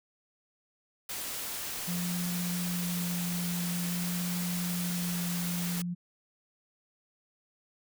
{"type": "noise", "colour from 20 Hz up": "white", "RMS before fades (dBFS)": -37, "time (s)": [1.09, 5.82], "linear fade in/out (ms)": 5}
{"type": "tone with vibrato", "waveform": "sine", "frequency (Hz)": 175.9, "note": "F3", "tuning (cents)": 13, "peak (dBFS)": -31, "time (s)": [1.87, 5.95], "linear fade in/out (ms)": 20, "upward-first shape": "sine", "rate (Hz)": 0.48, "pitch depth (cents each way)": 9}
{"effects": []}